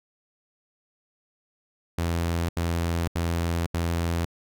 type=tone bursts; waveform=sawtooth; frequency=84.5 Hz; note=E2; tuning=43 cents sharp; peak=-20 dBFS; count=4; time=1.98-4.251 s; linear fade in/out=5 ms; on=510 ms; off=77 ms; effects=none